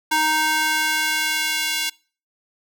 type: tone with high-pass filter sweep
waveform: square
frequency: 310.8 Hz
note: D#4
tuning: 2 cents flat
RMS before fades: -21 dBFS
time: 0.11-1.9 s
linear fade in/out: 10 ms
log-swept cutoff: 930 to 2700 Hz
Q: 1.2
effects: noise-tail reverb RT60 0.4 s tail -25 dB re dry